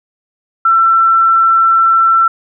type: tone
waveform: sine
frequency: 1343 Hz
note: E6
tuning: 32 cents sharp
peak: -6 dBFS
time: 0.65-2.28 s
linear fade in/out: 5 ms
effects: none